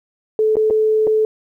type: tone with dropouts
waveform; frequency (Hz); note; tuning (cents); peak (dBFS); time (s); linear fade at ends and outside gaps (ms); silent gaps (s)
sine; 434.3; A4; -23; -12; 0.39-1.25; 1; 0.556-0.568 / 0.701-0.707 / 1.07-1.074
effects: 9-bit